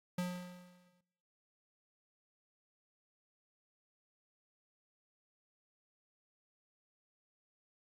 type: tone with exponential decay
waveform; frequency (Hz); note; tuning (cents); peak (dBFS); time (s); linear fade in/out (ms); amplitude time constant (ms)
square; 179.2; F3; +45; -33; 0.18-1.01; 5; 180
effects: noise-tail reverb RT60 1.0 s tail -23 dB re dry + AAC 48 kbps